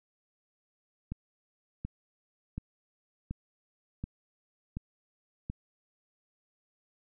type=click train; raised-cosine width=5 ms; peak=-23 dBFS; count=7; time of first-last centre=1.12-5.5 s; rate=1.37 Hz; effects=none